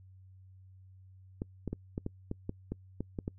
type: clicks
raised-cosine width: 3 ms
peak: -22 dBFS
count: 11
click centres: 1.419 / 1.677 / 1.73 / 1.979 / 2.064 / 2.314 / 2.494 / 2.72 / 3.006 / 3.188 / 3.279 s
effects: noise-tail reverb RT60 0.1 s tail -26 dB re dry + added 94 Hz sine -53 dBFS peak until 3.38 s